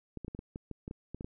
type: clicks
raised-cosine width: 3 ms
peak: -27 dBFS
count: 12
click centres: 0.173 / 0.247 / 0.281 / 0.349 / 0.391 / 0.559 / 0.713 / 0.879 / 0.911 / 1.146 / 1.209 / 1.245 s
effects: none